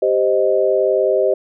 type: chord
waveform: sine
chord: C minor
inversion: second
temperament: equal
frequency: 392 / 523.3 / 622.3 Hz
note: G4 / C5 / Eb5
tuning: 0 / 0 / 0 cents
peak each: -17 dBFS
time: 0.02-1.34 s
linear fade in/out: 5 ms
effects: none